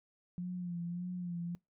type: tone with vibrato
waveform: sine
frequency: 175.9 Hz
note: F3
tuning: 13 cents sharp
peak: -36 dBFS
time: 0.38-1.55 s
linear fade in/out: 0 ms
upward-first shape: sine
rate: 1.7 Hz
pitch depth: 47 cents each way
effects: noise-tail reverb RT60 0.2 s tail -25 dB re dry